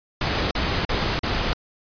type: noise bursts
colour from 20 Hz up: pink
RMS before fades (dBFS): -23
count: 4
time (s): 0.21-1.533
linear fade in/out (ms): 2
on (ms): 300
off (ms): 41
effects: resampled to 11025 Hz